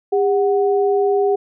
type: tone pair together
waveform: sine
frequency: 402.6 / 740 Hz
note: G4 / F#5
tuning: +46 / 0 cents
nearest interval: major seventh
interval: 1054 cents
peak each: -14 / -21 dBFS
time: 0.12-1.36 s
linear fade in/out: 10 ms
effects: none